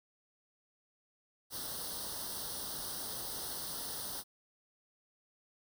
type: noise with comb filter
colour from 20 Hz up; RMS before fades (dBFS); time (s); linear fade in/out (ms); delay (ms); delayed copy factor
white; -41; 1.5-4.24; 50; 0.21; +0.9
effects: none